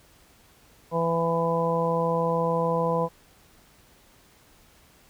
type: harmonic tone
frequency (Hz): 166.6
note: E3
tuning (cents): +19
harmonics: 1 / 2 / 3 / 4 / 5 / 6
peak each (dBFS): -28 / -37 / -25 / -32 / -34 / -28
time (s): 0.91-3.09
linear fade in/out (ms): 50
effects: pink hiss -57 dBFS RMS until 5.09 s